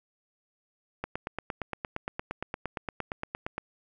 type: click train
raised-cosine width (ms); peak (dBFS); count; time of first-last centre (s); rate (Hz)
0.5; -17; 23; 1.04-3.58; 8.66
effects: none